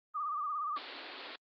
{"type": "tone with vibrato", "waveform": "sine", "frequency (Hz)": 1199, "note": "D6", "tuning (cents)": 36, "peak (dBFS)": -33, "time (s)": [0.14, 0.79], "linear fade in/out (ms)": 20, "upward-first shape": "sine", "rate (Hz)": 17, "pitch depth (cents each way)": 80}
{"type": "band-pass noise", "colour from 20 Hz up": "white", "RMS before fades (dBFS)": -45, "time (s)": [0.76, 1.36], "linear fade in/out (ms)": 5, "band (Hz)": [250, 4600], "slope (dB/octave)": 96}
{"effects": ["Opus 32 kbps"]}